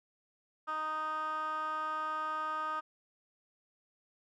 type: tone with band-pass filter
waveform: 15% pulse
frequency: 310.5 Hz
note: D#4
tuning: 3 cents flat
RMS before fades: -36 dBFS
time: 0.67-2.81 s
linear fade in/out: 20 ms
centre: 1300 Hz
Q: 4.8
effects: none